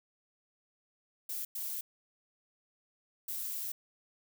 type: noise bursts at uneven times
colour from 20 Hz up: violet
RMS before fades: -38 dBFS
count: 3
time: 1.29-1.45 / 1.55-1.81 / 3.28-3.72 s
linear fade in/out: 5 ms
effects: none